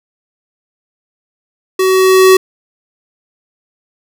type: tone with level ramp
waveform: square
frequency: 376.6 Hz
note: F#4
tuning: 31 cents sharp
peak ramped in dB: -10 to -3 dBFS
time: 1.79-2.37 s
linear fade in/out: 5 ms
effects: none